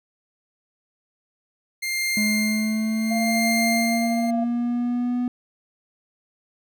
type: tone with tremolo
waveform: sawtooth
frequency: 2108 Hz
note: C7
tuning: 12 cents sharp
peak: -18 dBFS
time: 1.82-4.31 s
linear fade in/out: 10 ms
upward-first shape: sine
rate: 0.71 Hz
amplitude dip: 80%
type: linear sweep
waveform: triangle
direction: up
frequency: 211.5 to 246.9 Hz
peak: -19 dBFS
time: 2.17-5.28 s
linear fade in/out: 2 ms
type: tone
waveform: sine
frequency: 687 Hz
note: F5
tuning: 29 cents flat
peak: -25 dBFS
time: 3.1-4.45 s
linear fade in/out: 20 ms
effects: none